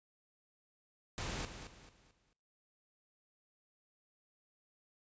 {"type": "noise with echo", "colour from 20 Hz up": "pink", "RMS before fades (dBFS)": -40, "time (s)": [1.18, 1.45], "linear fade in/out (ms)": 0, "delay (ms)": 220, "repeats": 4, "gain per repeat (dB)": -9, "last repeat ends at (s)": 2.33, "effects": ["noise-tail reverb RT60 0.8 s tail -23 dB re dry", "resampled to 16000 Hz"]}